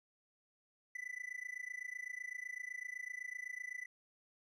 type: tone with amplitude modulation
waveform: triangle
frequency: 1993 Hz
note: B6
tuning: 15 cents sharp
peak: -37 dBFS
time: 0.95-3.86 s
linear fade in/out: 5 ms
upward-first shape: sine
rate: 27.9 Hz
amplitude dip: 95%
effects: resampled to 32000 Hz